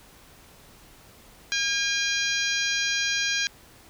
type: harmonic tone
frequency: 810 Hz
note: G#5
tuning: 43 cents flat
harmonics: 2 / 3 / 4 / 5 / 6 / 7 / 8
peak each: -28 / -30 / -31 / -32 / -33 / -33 / -34 dBFS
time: 1.52-3.47 s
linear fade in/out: 0 ms
effects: pink hiss -52 dBFS RMS until 3.89 s